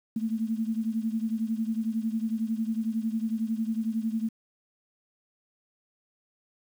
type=beating tone pair; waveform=sine; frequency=220 / 231 Hz; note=A3 / A#3; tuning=0 / -16 cents; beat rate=11 Hz; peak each=-28 / -31 dBFS; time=0.16-4.29 s; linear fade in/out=5 ms; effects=9-bit